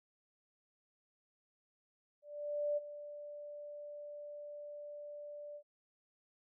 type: tone with ADSR envelope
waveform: sine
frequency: 587.3 Hz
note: D5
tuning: in tune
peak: -31 dBFS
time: 2.22-5.63 s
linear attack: 550 ms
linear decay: 23 ms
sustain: -14 dB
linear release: 71 ms
effects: none